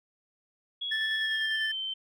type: tone with pitch glide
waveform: sine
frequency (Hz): 3341 to 3099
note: G#7 to G7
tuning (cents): +10 to -21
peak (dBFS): -31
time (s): 0.81-1.94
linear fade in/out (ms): 10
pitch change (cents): -131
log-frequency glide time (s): 1.18-1.65
type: tone with tremolo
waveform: triangle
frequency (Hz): 1761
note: A6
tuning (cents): +1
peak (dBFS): -26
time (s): 0.91-1.72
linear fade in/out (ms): 10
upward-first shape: square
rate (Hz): 10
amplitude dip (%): 25
effects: none